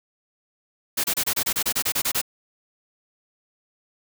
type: noise bursts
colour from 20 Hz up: white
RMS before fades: -23 dBFS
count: 13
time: 0.97-2.216 s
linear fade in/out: 10 ms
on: 70 ms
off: 28 ms
effects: none